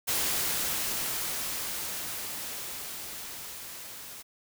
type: noise with level ramp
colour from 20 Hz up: white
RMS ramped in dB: -28 to -44 dBFS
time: 0.07-4.23 s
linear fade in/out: 20 ms
effects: none